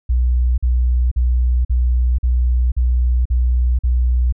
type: tone bursts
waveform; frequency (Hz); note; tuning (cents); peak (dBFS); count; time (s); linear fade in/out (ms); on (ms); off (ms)
sine; 61.4; B1; -9; -12; 8; 0.09-4.325; 10; 490; 45
effects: none